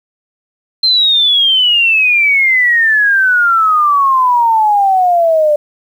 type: exponential sweep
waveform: sine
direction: down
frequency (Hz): 4162 to 587.3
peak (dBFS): -7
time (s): 0.83-5.56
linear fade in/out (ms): 5
effects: 7-bit